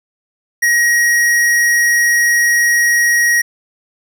sine tone with hard clipping, 1893 Hz, A#6, 26 cents sharp, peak -11 dBFS, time 0.62-3.42 s, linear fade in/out 10 ms, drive 16 dB, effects none

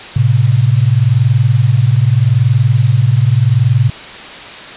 sine tone pair together, 110 / 130.81 Hz, A2 / C3, 0 / 0 cents, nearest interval minor third, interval 300 cents, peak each -10 dBFS, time 0.16-3.9 s, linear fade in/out 5 ms, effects white hiss -29 dBFS RMS until 4.76 s + resampled to 8000 Hz

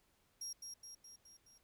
35% pulse tone with echo, 5610 Hz, F8, 7 cents sharp, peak -40 dBFS, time 0.41-0.53 s, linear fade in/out 5 ms, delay 210 ms, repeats 5, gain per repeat -4 dB, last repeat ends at 1.58 s, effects pink hiss -75 dBFS RMS until 1.63 s

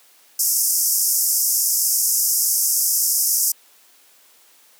white band-pass noise, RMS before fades -19 dBFS, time 0.39-3.52 s, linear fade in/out 5 ms, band 5100 to 15000 Hz, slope 96 dB/octave, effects white hiss -53 dBFS RMS until 4.79 s + high-pass 300 Hz 12 dB/octave

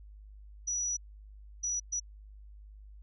sine tone bursts at uneven times, 5870 Hz, F#8, 15 cents flat, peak -30 dBFS, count 3, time 0.67-0.97 / 1.63-1.8 / 1.92-2 s, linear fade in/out 10 ms, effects added 51 Hz sine -48 dBFS peak until 3.02 s

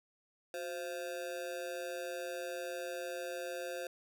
square tone with amplitude modulation, 523.3 Hz, C5, in tune, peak -35 dBFS, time 0.54-3.87 s, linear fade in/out 2 ms, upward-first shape sine, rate 160 Hz, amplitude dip 100%, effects none

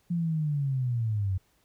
sine linear sweep, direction down, 174.61 to 91.4 Hz, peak -25 dBFS, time 0.1-1.38 s, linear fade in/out 10 ms, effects pink hiss -68 dBFS RMS until 1.64 s

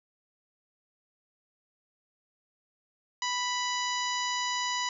harmonic tone, 987.8 Hz, B5, in tune, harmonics 1 / 2 / 3 / 4 / 5 / 6 / 7, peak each -32 / -35 / -37 / -38 / -39 / -40 / -40 dBFS, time 3.22-4.89 s, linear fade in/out 2 ms, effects none

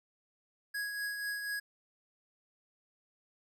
square tone with tremolo, 1661.2 Hz, G#6, in tune, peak -34 dBFS, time 0.74-1.6 s, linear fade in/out 10 ms, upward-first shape triangle, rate 4.1 Hz, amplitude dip 45%, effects none

